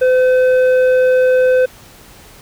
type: tone with tanh clipping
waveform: triangle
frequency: 510 Hz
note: C5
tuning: 44 cents flat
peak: -10 dBFS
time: 0.01-1.66 s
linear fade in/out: 10 ms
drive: 12 dB
effects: pink hiss -41 dBFS RMS until 2.41 s